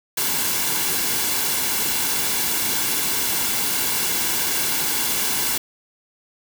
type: noise with comb filter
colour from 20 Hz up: white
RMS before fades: -22 dBFS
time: 0.17-5.58 s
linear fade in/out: 5 ms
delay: 1.6 ms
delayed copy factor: -0.5
effects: none